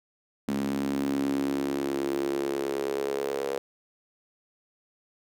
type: tone with high-pass filter sweep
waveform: sawtooth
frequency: 69.3 Hz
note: C#2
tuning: in tune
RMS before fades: -29 dBFS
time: 0.48-3.58 s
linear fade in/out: 0 ms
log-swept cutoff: 230 to 470 Hz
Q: 5.9
effects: none